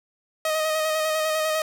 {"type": "tone with vibrato", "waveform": "sawtooth", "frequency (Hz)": 626, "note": "D#5", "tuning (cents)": 10, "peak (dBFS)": -18, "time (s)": [0.45, 1.62], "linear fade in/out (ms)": 2, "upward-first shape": "square", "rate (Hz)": 10, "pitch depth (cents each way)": 20, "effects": []}